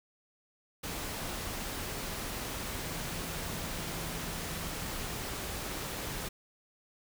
sine tone in noise, 164.81 Hz, E3, in tune, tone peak -46 dBFS, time 2.83-4.86 s, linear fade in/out 10 ms, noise pink, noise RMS -38 dBFS, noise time 0.83-6.29 s, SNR -11 dB, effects none

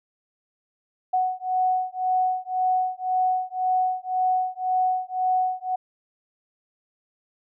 sine beating tone pair, 740 / 741.9 Hz, F#5 / F#5, 0 / +4 cents, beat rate 1.9 Hz, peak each -24 dBFS, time 1.13-5.76 s, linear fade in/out 10 ms, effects none

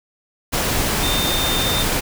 sine tone in noise, 3621 Hz, A7, 49 cents sharp, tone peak -22 dBFS, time 1.02-1.84 s, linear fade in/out 20 ms, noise pink, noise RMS -20 dBFS, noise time 0.52-2.01 s, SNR -5 dB, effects none

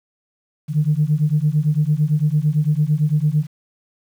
sine beating tone pair, 146.83 / 155.73 Hz, D3 / D#3, 0 / +2 cents, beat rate 8.9 Hz, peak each -17 dBFS, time 0.68-3.47 s, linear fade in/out 50 ms, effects tanh soft clip ceiling -7 dBFS + 8-bit

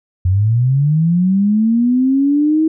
sine linear sweep, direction up, 87.8 to 321 Hz, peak -10 dBFS, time 0.25-2.68 s, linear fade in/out 5 ms, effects none

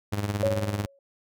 sawtooth tone with tremolo, 102.2 Hz, G#2, 27 cents flat, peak -19 dBFS, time 0.12-0.86 s, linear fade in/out 10 ms, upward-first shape triangle, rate 18 Hz, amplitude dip 80%
sine tone with exponential decay, 554.4 Hz, C#5, in tune, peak -19 dBFS, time 0.43-0.99 s, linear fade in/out 2 ms, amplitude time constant 120 ms
effects none

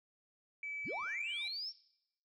sine tone with pitch glide, 2300 to 2343 Hz, D7 to D7, -37 to -5 cents, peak -39 dBFS, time 0.63-1.48 s, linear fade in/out 2 ms, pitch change +32 cents, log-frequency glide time 0.87-1.23 s
sine linear sweep, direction up, 34.65 to 5588 Hz, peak -38 dBFS, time 0.84-1.73 s, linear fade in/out 50 ms
effects noise-tail reverb RT60 0.8 s tail -20 dB re dry + tanh soft clip ceiling -32 dBFS

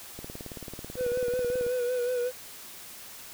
click train, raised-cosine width 2 ms, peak -26 dBFS, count 28, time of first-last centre 0.19-1.665 s, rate 18.3 Hz
triangle tone with vibrato, 493.9 Hz, B4, in tune, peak -24 dBFS, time 0.96-2.32 s, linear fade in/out 50 ms, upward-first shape sine, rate 5.4 Hz, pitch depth 44 cents each way
effects white hiss -45 dBFS RMS until 3.33 s

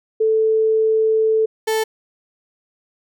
sine / 35% pulse tone pair in turn, 440 / 440 Hz, A4 / A4, 0 / 0 cents, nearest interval unison, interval 0 cents, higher neither, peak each -13 / -15 dBFS, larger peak first, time 0.2-1.46 / 1.67-1.84 s, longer first, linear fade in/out 10 ms, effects none

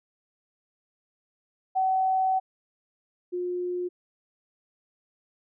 sine tone pair in turn, 757 / 357.3 Hz, F#5 / F4, +39 / +40 cents, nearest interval octave + minor second, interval 1299 cents, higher first, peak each -21 / -27 dBFS, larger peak first, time 1.75-2.4 / 3.32-3.89 s, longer first, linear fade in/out 20 ms, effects none

